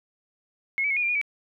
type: tone with pitch steps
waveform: sine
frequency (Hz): 2172 / 2292 / 2175 / 2452 / 2379 / 2447 / 2292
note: C#7 / D7 / C#7 / D#7 / D7 / D#7 / D7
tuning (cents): -36 / -43 / -33 / -26 / +22 / -29 / -43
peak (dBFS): -22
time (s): 0.78-1.214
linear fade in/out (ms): 0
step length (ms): 62
effects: none